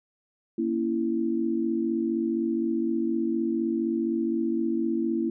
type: chord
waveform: sine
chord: A# diminished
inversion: none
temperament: equal with one note detuned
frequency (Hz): 233.1 / 277.2 / 332.5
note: A#3 / C#4 / E4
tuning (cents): 0 / 0 / +15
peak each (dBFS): -28 / -32 / -26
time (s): 0.58-5.3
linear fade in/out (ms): 5
effects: none